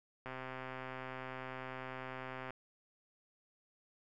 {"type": "click train", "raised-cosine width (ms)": 0.5, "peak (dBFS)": -29, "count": 293, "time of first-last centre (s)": [0.26, 2.506], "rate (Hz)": 130, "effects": []}